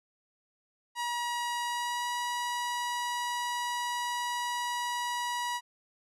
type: tone with pitch glide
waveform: sawtooth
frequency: 959 to 967.9 Hz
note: A#5 to B5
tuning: +49 to -35 cents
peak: -27 dBFS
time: 0.95-5.61 s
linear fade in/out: 50 ms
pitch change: +16 cents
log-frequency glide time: 1.66-2.08 s
effects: low-pass 11000 Hz 12 dB/octave